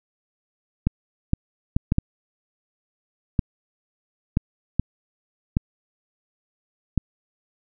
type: clicks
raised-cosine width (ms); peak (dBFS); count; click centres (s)
5; -6; 10; 0.87 / 1.334 / 1.765 / 1.921 / 1.984 / 3.392 / 4.371 / 4.796 / 5.569 / 6.977
effects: none